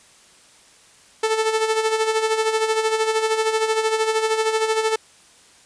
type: tone with tremolo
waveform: sawtooth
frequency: 440.4 Hz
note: A4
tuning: 2 cents sharp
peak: -12 dBFS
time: 1.23-4.96 s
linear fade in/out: 5 ms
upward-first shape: sine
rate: 13 Hz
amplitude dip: 60%
effects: white hiss -51 dBFS RMS until 5.65 s + resampled to 22050 Hz